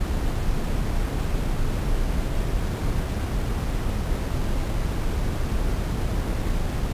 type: noise with sample-and-hold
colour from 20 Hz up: brown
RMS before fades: -24 dBFS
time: 0-6.93 s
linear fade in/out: 10 ms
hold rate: 11025 Hz
effects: resampled to 32000 Hz